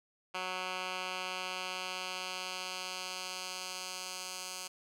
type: tone with band-pass filter sweep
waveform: 10% pulse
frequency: 184.4 Hz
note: F#3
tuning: 6 cents flat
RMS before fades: -40 dBFS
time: 0.34-4.68 s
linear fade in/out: 10 ms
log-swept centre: 2200 to 6600 Hz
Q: 0.96
effects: none